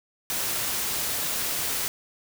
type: noise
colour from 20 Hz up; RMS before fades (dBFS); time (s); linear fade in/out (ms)
white; -28; 0.3-1.88; 0
effects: none